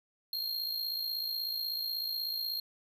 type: tone with amplitude modulation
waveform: square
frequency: 4227 Hz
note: C8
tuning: 17 cents sharp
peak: -31 dBFS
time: 0.33-2.6 s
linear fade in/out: 2 ms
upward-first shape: sine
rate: 56.3 Hz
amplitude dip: 55%
effects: none